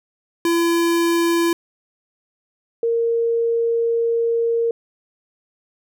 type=tone pair in turn; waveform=square / sine; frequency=338.2 / 463.3 Hz; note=E4 / A#4; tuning=+44 / -11 cents; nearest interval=perfect fourth; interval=545 cents; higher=second; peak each=-16 dBFS; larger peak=neither; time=0.45-1.53 / 2.83-4.71 s; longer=second; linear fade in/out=2 ms; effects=none

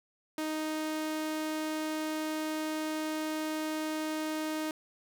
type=tone; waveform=sawtooth; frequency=311.1 Hz; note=D#4; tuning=in tune; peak=-28 dBFS; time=0.38-4.71 s; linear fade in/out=2 ms; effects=none

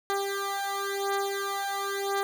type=beating tone pair; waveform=15% pulse; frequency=396 / 396.96 Hz; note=G4 / G4; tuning=+18 / +22 cents; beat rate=0.96 Hz; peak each=-25 / -25 dBFS; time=0.1-2.23 s; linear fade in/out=0 ms; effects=none

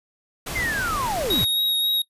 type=noise; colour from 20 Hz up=pink; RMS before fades=-30 dBFS; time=0.46-1.45 s; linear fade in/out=10 ms
type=linear sweep; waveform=sine; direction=down; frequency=2124 to 69.3 Hz; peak=-23 dBFS; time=0.55-1.45 s; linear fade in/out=10 ms
type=tone with vibrato; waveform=square; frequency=3780 Hz; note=A#7; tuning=23 cents sharp; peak=-20 dBFS; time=1.3-2.02 s; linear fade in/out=5 ms; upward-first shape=sine; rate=3.7 Hz; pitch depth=14 cents each way
effects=noise-tail reverb RT60 0.1 s tail -21 dB re dry + resampled to 32000 Hz

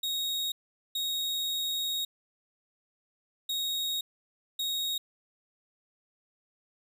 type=tone bursts at uneven times; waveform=40% pulse; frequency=3762 Hz; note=A#7; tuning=15 cents sharp; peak=-28 dBFS; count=4; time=0.03-0.52 / 0.95-2.05 / 3.49-4.01 / 4.59-4.98 s; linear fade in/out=5 ms; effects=none

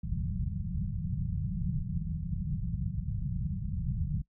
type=low-pass noise; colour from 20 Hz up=white; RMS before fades=-33 dBFS; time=0.03-4.22 s; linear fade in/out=5 ms; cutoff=190 Hz; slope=96 dB/octave; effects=noise-tail reverb RT60 0.1 s tail -21 dB re dry

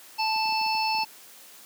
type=harmonic tone; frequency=880 Hz; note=A5; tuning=in tune; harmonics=1 / 3 / 5 / 6; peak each=-25 / -30 / -32 / -33 dBFS; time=0.18-1.05 s; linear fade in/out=20 ms
type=clicks; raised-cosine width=3 ms; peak=-34 dBFS; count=10; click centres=0.361 / 0.457 / 0.491 / 0.524 / 0.613 / 0.663 / 0.75 / 0.949 / 0.986 / 1.035 s
effects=white hiss -49 dBFS RMS until 1.65 s + high-pass 200 Hz 12 dB/octave

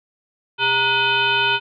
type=tone with frequency modulation; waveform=sine; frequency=1990 Hz; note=B6; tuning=13 cents sharp; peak=-15 dBFS; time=0.58-1.6 s; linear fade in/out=50 ms; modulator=529 Hz; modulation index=2.5; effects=none

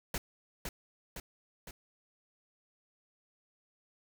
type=noise with echo; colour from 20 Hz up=pink; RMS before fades=-35 dBFS; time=0.14-0.18 s; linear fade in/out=2 ms; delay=510 ms; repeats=3; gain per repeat=-4 dB; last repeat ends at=1.71 s; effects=none

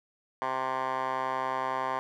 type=tone with band-pass filter; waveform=10% pulse; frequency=130.81 Hz; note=C3; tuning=in tune; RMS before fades=-31 dBFS; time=0.42-1.99 s; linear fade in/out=0 ms; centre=1100 Hz; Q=5.1; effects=none

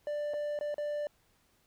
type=tone with dropouts; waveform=triangle; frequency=590 Hz; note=D5; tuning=8 cents sharp; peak=-30 dBFS; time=0.07-1.07 s; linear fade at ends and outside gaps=1 ms; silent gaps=0.336-0.34 / 0.59-0.61 / 0.743-0.781 s; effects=pink hiss -70 dBFS RMS until 1.66 s

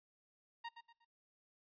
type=tone with echo; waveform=sawtooth; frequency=932.3 Hz; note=A#5; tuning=in tune; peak=-39 dBFS; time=0.64-0.69 s; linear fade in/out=10 ms; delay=120 ms; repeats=3; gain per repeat=-9 dB; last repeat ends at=1.05 s; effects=noise-tail reverb RT60 0.3 s tail -26 dB re dry + resampled to 11025 Hz

